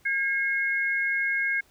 sine tone pair together, 1621 / 2164 Hz, G#6 / C#7, -42 / -42 cents, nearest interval perfect fourth, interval 500 cents, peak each -26 dBFS, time 0.05-1.61 s, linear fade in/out 10 ms, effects pink hiss -61 dBFS RMS until 1.7 s

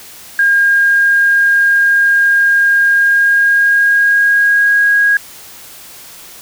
sine tone with pitch glide, 1617 to 1642.4 Hz, G#6 to G#6, -47 to -20 cents, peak -7 dBFS, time 0.39-5.17 s, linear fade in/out 2 ms, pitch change +27 cents, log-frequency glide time 2.86-4.88 s, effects white hiss -35 dBFS RMS until 6.41 s

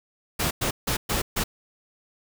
pink noise bursts at uneven times, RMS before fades -25 dBFS, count 5, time 0.39-0.51 / 0.61-0.71 / 0.87-0.97 / 1.09-1.22 / 1.36-1.44 s, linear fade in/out 10 ms, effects none

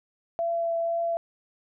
sine tone with vibrato, 673 Hz, E5, 36 cents sharp, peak -24 dBFS, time 0.39-1.17 s, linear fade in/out 0 ms, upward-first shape triangle, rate 2 Hz, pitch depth 12 cents each way, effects none

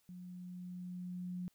sine tone with level ramp, 179.8 Hz, F#3, 49 cents flat, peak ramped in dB -47 to -38 dBFS, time 0.09-1.48 s, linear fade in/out 0 ms, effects white hiss -75 dBFS RMS until 1.54 s

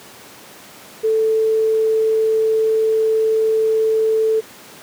sine tone, 440.8 Hz, A4, 3 cents sharp, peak -13 dBFS, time 1.03-4.41 s, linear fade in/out 20 ms, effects pink hiss -40 dBFS RMS until 4.82 s + high-pass 200 Hz 12 dB/octave

